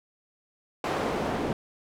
pink noise with band-pass filter sweep, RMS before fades -29 dBFS, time 0.84-1.53 s, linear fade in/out 2 ms, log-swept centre 690 to 330 Hz, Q 0.76, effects none

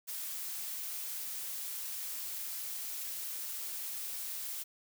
blue noise, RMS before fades -40 dBFS, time 0.07-4.64 s, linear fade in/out 20 ms, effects none

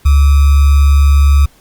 sine tone with sample-and-hold, 70.7 Hz, C#2, 35 cents sharp, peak -4 dBFS, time 0.05-1.46 s, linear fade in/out 10 ms, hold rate 1225 Hz, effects pink hiss -48 dBFS RMS until 1.6 s + Opus 48 kbps

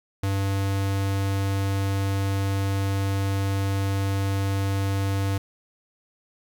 square tone, 98 Hz, G2, in tune, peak -23 dBFS, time 0.23-5.38 s, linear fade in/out 5 ms, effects 10-bit

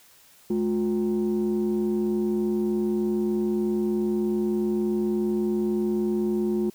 sine tone pair together, 213.4 / 356.7 Hz, G#3 / F4, +47 / +37 cents, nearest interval major sixth, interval 890 cents, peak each -23 dBFS, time 0.5-6.7 s, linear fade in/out 5 ms, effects tanh soft clip ceiling -18 dBFS + white hiss -55 dBFS RMS until 6.74 s

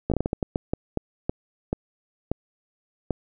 slowing click train, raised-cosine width 2 ms, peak -10 dBFS, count 15, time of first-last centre 0.1-3.107 s, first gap 16 ms, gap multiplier 1.35, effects none

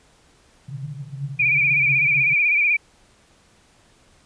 pink band-pass noise, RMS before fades -32 dBFS, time 0.68-2.34 s, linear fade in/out 10 ms, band 130 to 150 Hz, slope 96 dB/octave
sine tone with vibrato, 2370 Hz, D7, 15 cents sharp, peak -15 dBFS, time 1.39-2.77 s, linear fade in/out 10 ms, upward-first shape sine, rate 16 Hz, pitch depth 68 cents each way
effects pink hiss -56 dBFS RMS until 4.25 s + resampled to 22050 Hz

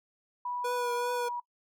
sine tone with pitch glide, 980 to 965.4 Hz, B5 to B5, -14 to -40 cents, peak -32 dBFS, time 0.45-1.4 s, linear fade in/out 5 ms, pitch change -26 cents, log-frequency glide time 0.95-1.21 s
square tone with vibrato, 485.8 Hz, B4, 29 cents flat, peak -32 dBFS, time 0.64-1.29 s, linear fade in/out 10 ms, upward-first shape triangle, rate 2.6 Hz, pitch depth 32 cents each way
effects noise-tail reverb RT60 0.1 s tail -23 dB re dry

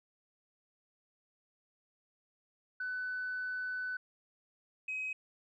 sine tone pair in turn, 1500 / 2534 Hz, F#6 / D#7, +23 / +31 cents, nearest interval major sixth, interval 908 cents, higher second, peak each -34 / -34 dBFS, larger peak neither, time 2.8-3.97 / 4.88-5.13 s, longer first, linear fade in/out 5 ms, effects tanh soft clip ceiling -31 dBFS

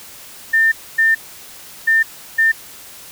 sine tone bursts at uneven times, 1800 Hz, A6, 39 cents sharp, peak -10 dBFS, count 4, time 0.53-0.72 / 0.98-1.15 / 1.87-2.03 / 2.38-2.52 s, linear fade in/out 10 ms, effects white hiss -38 dBFS RMS until 3.11 s

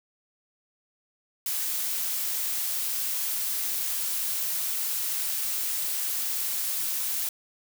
blue noise, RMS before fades -29 dBFS, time 1.46-7.29 s, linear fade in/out 2 ms, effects none

